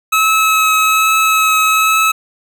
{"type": "tone with vibrato", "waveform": "25% pulse", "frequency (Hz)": 1289, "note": "E6", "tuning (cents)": -39, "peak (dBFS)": -6, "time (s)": [0.12, 2.12], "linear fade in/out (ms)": 10, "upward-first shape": "triangle", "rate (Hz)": 1.2, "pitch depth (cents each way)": 13, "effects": []}